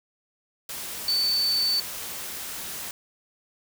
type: tone in noise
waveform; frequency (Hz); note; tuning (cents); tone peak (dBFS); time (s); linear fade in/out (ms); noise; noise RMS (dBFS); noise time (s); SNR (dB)
sine; 4519; C#8; +33; -21; 1.08-1.8; 2; white; -35; 0.69-2.91; +11
effects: none